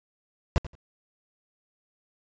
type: noise with echo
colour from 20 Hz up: brown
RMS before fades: -20 dBFS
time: 0.56-0.58 s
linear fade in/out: 0 ms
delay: 86 ms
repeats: 2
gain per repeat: -15 dB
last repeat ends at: 0.752 s
effects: resampled to 16000 Hz